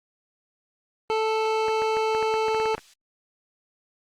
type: tone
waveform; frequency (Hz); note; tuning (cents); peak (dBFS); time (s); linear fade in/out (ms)
25% pulse; 439.6; A4; -2; -18; 1.1-2.75; 0
type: noise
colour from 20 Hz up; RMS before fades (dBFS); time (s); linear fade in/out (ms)
violet; -37; 1.27-2.94; 10
type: clicks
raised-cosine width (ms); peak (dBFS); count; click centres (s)
0.5; -18; 12; 1.683 / 1.82 / 1.969 / 2.149 / 2.227 / 2.34 / 2.483 / 2.547 / 2.6 / 2.657 / 2.744 / 2.78
effects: low-pass 4000 Hz 12 dB/octave + Opus 32 kbps